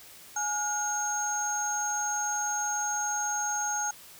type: tone cluster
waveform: sine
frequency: 835 / 1434 / 6500 Hz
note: G#5 / F6 / G#8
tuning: +9 / +45 / -38 cents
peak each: -32 / -35 / -30 dBFS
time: 0.36-3.91 s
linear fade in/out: 5 ms
effects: white hiss -50 dBFS RMS until 4.19 s